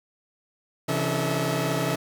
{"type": "tone cluster", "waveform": "sawtooth", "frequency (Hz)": [134.6, 166.9, 286.6, 440.6, 644], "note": ["C3", "E3", "D4", "A4", "E5"], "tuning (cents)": [49, 22, -42, 2, -41], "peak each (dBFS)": [-25, -25, -29, -28, -26], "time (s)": [0.88, 1.96], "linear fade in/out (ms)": 10, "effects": []}